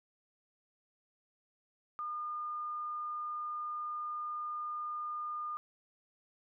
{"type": "tone", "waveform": "sine", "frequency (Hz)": 1214, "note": "D#6", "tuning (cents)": -43, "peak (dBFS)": -36, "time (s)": [1.99, 5.57], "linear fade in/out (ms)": 0, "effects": []}